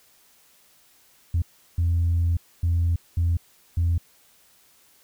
sine tone bursts at uneven times, 85 Hz, F2, 46 cents flat, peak -17 dBFS, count 5, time 1.34-1.42 / 1.78-2.37 / 2.63-2.96 / 3.17-3.37 / 3.77-3.98 s, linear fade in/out 5 ms, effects tanh soft clip ceiling -16 dBFS + white hiss -58 dBFS RMS until 5.03 s

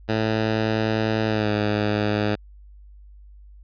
10% pulse tone with pitch glide, 110 to 105.03 Hz, A2 to G#2, 0 to +20 cents, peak -12 dBFS, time 0.08-2.36 s, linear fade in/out 20 ms, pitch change -80 cents, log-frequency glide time 1.26-1.51 s, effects added 50 Hz sine -43 dBFS peak until 3.63 s + resampled to 11025 Hz

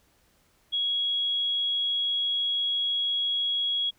sine tone, 3322 Hz, G#7, in tune, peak -24 dBFS, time 0.72-3.91 s, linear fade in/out 20 ms, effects pink hiss -65 dBFS RMS until 3.98 s

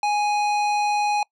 sine tone with hard clipping, 830.6 Hz, G#5, in tune, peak -21 dBFS, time 0.03-1.23 s, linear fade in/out 2 ms, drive 17 dB, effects noise-tail reverb RT60 0.1 s tail -25 dB re dry + low-pass 7000 Hz 12 dB/octave

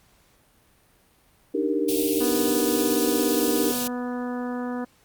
sine chord, Eb major seventh, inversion third, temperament equal, 293.7 / 311.1 / 392 / 466.2 Hz, D4 / Eb4 / G4 / Bb4, 0 / 0 / 0 / 0 cents, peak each -27 dBFS, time 1.54-3.72 s, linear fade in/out 10 ms
white band-stop noise, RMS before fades -29 dBFS, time 1.88-3.88 s, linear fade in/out 10 ms, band 720 to 2500 Hz, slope 48 dB/octave
harmonic tone, 246.5 Hz, B3, 3 cents flat, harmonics 1 / 2 / 3 / 4 / 5 / 6 / 7, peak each -28 / -34 / -38 / -40 / -42 / -44 / -45 dBFS, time 2.2-4.85 s, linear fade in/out 10 ms
effects pink hiss -60 dBFS RMS until 5.04 s + Opus 48 kbps

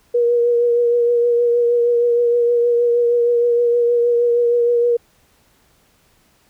sine tone with vibrato, 476.7 Hz, A#4, 39 cents sharp, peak -12 dBFS, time 0.14-4.97 s, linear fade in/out 10 ms, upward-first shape triangle, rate 6.4 Hz, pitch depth 24 cents each way, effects pink hiss -57 dBFS RMS until 6.49 s

